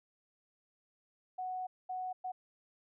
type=tone bursts at uneven times; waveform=sine; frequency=740 Hz; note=F#5; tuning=in tune; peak=-36 dBFS; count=3; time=1.38-1.67 / 1.89-2.13 / 2.24-2.32 s; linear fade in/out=10 ms; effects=none